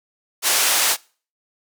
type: band-pass noise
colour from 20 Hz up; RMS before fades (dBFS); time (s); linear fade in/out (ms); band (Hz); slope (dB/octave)
white; -18; 0.42-0.97; 50; 520 to 11000; 12
effects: noise-tail reverb RT60 0.4 s tail -24 dB re dry